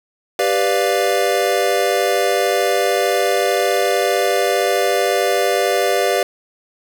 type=chord; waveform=square; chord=G dominant seventh; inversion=none; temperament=equal; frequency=392 / 493.9 / 587.3 / 698.5 Hz; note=G4 / B4 / D5 / F5; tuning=0 / 0 / 0 / 0 cents; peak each=-21 dBFS; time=0.39-6.23 s; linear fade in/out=2 ms; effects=none